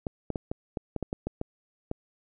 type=clicks; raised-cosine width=2 ms; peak=-17 dBFS; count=11; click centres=0.068 / 0.303 / 0.358 / 0.515 / 0.772 / 0.963 / 1.027 / 1.129 / 1.27 / 1.414 / 1.914 s; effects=none